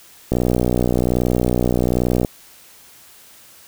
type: click train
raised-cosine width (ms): 2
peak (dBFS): -4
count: 119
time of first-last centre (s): 0.32-2.248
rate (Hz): 61.2
effects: white hiss -46 dBFS RMS until 3.67 s